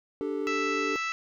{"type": "chord", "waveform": "triangle", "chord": "D suspended fourth", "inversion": "none", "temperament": "equal", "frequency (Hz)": [293.7, 392, 440], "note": ["D4", "G4", "A4"], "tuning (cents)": [0, 0, 0], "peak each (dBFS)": -31, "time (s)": [0.21, 0.96], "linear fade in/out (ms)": 0}
{"type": "harmonic tone", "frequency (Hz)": 659.3, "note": "E5", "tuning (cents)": 0, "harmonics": [2, 3, 4, 5, 6, 7, 8, 9, 10], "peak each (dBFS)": [-32, -35, -33, -47, -45, -47, -48, -51, -47], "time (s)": [0.47, 1.12], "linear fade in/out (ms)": 0}
{"effects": []}